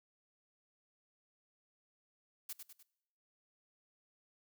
blue noise with echo, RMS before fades -43 dBFS, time 2.49-2.53 s, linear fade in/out 5 ms, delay 100 ms, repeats 3, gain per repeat -6 dB, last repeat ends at 2.83 s, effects noise-tail reverb RT60 0.9 s tail -23 dB re dry

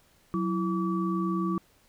sine tone cluster, 184.8 / 332.1 / 1148 Hz, F#3 / E4 / D6, -2 / +13 / -40 cents, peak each -28 / -30 / -33 dBFS, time 0.34-1.58 s, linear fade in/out 0 ms, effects pink hiss -63 dBFS RMS until 1.88 s

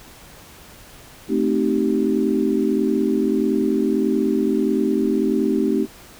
sine chord, A half-diminished seventh, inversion none, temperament equal with one note detuned, 220 / 261.6 / 311.1 / 387 Hz, A3 / C4 / Eb4 / G4, 0 / 0 / 0 / -22 cents, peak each -22 dBFS, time 1.28-5.87 s, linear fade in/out 50 ms, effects pink hiss -44 dBFS RMS until 6.19 s

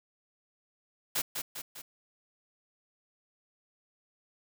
white noise with echo, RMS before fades -30 dBFS, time 1.15-1.22 s, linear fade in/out 10 ms, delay 200 ms, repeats 3, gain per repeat -5 dB, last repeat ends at 1.82 s, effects none

